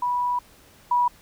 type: tone pair in turn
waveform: sine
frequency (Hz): 980 / 973.8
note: B5 / B5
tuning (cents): -14 / -25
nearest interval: unison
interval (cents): 11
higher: first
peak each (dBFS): -21 / -17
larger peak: second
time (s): 0.02-0.39 / 0.91-1.08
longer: first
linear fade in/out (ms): 5
effects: pink hiss -53 dBFS RMS until 1.21 s